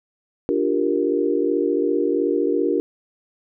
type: chord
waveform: sine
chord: G minor seventh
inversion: second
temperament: equal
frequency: 293.7 / 349.2 / 392 / 466.2 Hz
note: D4 / F4 / G4 / Bb4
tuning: 0 / 0 / 0 / 0 cents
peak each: -23 dBFS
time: 0.49-2.8 s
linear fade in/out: 0 ms
effects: none